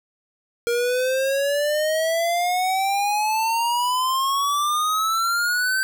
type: exponential sweep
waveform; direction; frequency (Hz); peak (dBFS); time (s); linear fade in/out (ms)
square; up; 469 to 1557; -20; 0.67-5.83; 0
effects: none